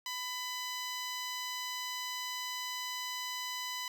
10% pulse tone, 1000 Hz, B5, 21 cents sharp, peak -28 dBFS, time 0.06-3.88 s, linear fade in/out 2 ms, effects none

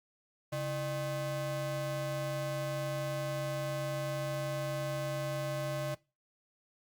square ring-modulated tone, 233.1 Hz, A#3, in tune, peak -31 dBFS, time 0.52-5.95 s, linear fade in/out 10 ms, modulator 371 Hz, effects noise-tail reverb RT60 0.3 s tail -22 dB re dry + Opus 48 kbps

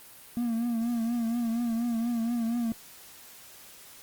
triangle tone with vibrato, 233.1 Hz, A#3, in tune, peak -24 dBFS, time 0.37-2.72 s, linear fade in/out 0 ms, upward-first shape triangle, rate 4.2 Hz, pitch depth 72 cents each way, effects white hiss -50 dBFS RMS until 4.02 s + Opus 32 kbps

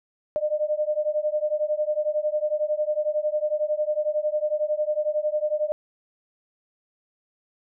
sine beating tone pair, 600 / 611 Hz, D5 / D#5, +37 / -32 cents, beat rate 11 Hz, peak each -25 dBFS, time 0.36-5.72 s, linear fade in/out 0 ms, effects none

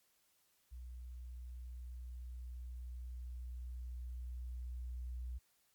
sine tone with level ramp, 61.4 Hz, B1, 9 cents flat, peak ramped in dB -46 to -40 dBFS, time 0.71-5.39 s, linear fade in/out 20 ms, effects white hiss -75 dBFS RMS until 5.74 s + MP3 96 kbps

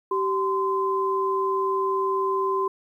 sine tone pair together, 386.2 / 1031 Hz, G4 / C6, -26 / -26 cents, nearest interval octave + perfect fourth, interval 1700 cents, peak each -24 dBFS, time 0.11-2.68 s, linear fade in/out 5 ms, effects 10-bit

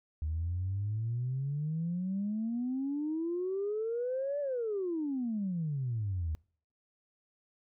sine exponential two-way sweep, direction up then down, 75.5 to 586 to 75.5 Hz, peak -30 dBFS, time 0.22-6.35 s, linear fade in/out 0 ms, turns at 4.4 s, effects noise-tail reverb RT60 0.5 s tail -26 dB re dry + tanh soft clip ceiling -26 dBFS

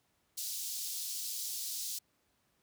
pink high-pass noise, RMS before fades -39 dBFS, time 0.37-1.99 s, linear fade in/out 10 ms, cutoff 4300 Hz, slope 24 dB/octave, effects pink hiss -75 dBFS RMS until 2.62 s + high-pass 60 Hz 12 dB/octave

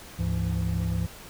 triangle tone cluster, 72.4 / 103.3 / 169.3 Hz, D2 / G#2 / E3, -24 / -9 / +46 cents, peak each -27 dBFS, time 0.18-1.07 s, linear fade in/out 20 ms, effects pink hiss -45 dBFS RMS until 1.29 s

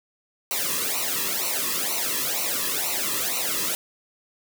white noise with flanger, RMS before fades -26 dBFS, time 0.51-3.75 s, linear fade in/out 0 ms, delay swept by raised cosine 0.59 to 1.37 ms, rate 2.1 Hz, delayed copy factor -1, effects none

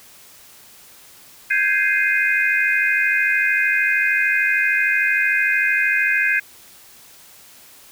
sine chord, Ab major seventh, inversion third, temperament equal, 1568 / 1661.2 / 2093 / 2489 Hz, G6 / Ab6 / C7 / Eb7, 0 / 0 / 0 / 0 cents, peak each -21 dBFS, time 1.5-6.4 s, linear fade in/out 10 ms, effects white hiss -46 dBFS RMS until 7.91 s

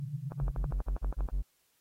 pink band-pass noise, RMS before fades -38 dBFS, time 0-0.71 s, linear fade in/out 0 ms, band 130 to 150 Hz, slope 96 dB/octave
click train, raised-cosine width 1 ms, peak -28 dBFS, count 13, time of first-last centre 0.32-1.288 s, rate 12.4 Hz
triangle tone bursts, 46.87 Hz, F#1, 23 cents sharp, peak -26 dBFS, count 7, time 0.41-1.426 s, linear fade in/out 20 ms, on 110 ms, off 41 ms
effects white hiss -72 dBFS RMS until 1.8 s + AAC 48 kbps

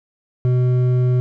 triangle tone with hard clipping, 125.3 Hz, B2, 25 cents sharp, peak -15 dBFS, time 0.45-1.2 s, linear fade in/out 0 ms, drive 11 dB, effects none

